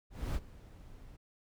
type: noise with ADSR envelope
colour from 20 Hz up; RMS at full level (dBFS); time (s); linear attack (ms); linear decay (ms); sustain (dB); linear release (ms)
brown; -32; 0.1-1.17; 250; 45; -20; 14
effects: none